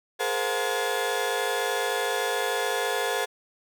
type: tone cluster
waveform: 30% pulse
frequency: 418.6 / 468.3 / 522 / 718 / 1701 Hz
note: G#4 / A#4 / C5 / F5 / G#6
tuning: +14 / +8 / -4 / +48 / +41 cents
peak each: -29 dBFS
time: 0.19-3.26 s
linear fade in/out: 20 ms
effects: none